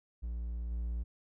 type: tone with level steps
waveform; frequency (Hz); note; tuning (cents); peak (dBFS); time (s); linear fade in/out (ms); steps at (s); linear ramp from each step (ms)
triangle; 58.27; A#1; 0; -33 / -31; 0.22-1.04; 20; 0.7; 20
effects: none